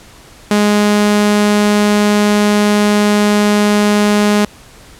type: tone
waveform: sawtooth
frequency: 207.7 Hz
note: G#3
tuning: in tune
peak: -5 dBFS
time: 0.51-4.45 s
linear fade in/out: 2 ms
effects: pink hiss -40 dBFS RMS until 4.99 s + low-pass 11000 Hz 12 dB/octave